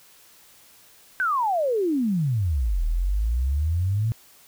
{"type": "exponential two-way sweep", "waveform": "sine", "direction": "down then up", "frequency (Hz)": [1569, 38.34, 117], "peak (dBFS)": -20, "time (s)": [1.2, 4.12], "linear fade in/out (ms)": 0, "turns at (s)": 2.84, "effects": ["white hiss -53 dBFS RMS until 4.47 s"]}